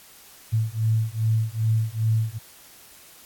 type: beating tone pair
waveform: sine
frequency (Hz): 110 / 112.5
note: A2 / A2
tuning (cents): 0 / +39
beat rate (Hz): 2.5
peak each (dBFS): -23 / -23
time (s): 0.52-2.39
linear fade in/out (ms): 20
effects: white hiss -49 dBFS RMS until 3.25 s + AAC 64 kbps